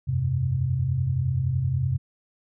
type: chord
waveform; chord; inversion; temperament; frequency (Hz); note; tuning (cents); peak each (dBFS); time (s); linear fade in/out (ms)
sine; F suspended second; none; equal; 87.31 / 98 / 130.81; F2 / G2 / C3; 0 / 0 / 0; -29 / -29 / -23; 0.07-1.98; 20
effects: none